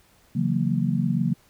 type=chord; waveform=sine; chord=F# dominant seventh; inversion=second; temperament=just; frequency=138.75 / 166.5 / 185 / 231.2 Hz; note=C#3 / E3 / F#3 / A#3; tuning=+2 / +18 / 0 / -14 cents; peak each=-26 dBFS; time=0.35-1.34 s; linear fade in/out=10 ms; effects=pink hiss -59 dBFS RMS until 1.49 s